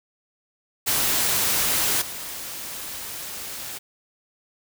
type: noise with level steps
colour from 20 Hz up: white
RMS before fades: -22 / -34 dBFS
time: 0.86-3.79 s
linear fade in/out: 20 ms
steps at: 2.01 s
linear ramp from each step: 10 ms
effects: none